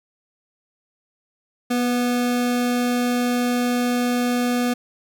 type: tone pair together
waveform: square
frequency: 243.6 / 493.9 Hz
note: B3 / B4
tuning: -24 / 0 cents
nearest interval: octave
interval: 1224 cents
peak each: -20 / -28 dBFS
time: 1.7-4.74 s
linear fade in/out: 10 ms
effects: none